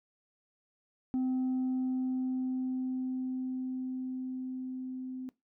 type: tone with level ramp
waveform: sine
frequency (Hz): 257.4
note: C4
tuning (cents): -28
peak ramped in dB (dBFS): -25 to -37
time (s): 1.14-5.29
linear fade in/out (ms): 0
effects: noise-tail reverb RT60 0.2 s tail -20 dB re dry + tanh soft clip ceiling -27 dBFS